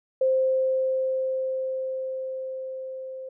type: tone with level ramp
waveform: sine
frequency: 523.3 Hz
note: C5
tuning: in tune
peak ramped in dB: -18 to -34 dBFS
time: 0.21-3.29 s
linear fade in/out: 5 ms
effects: none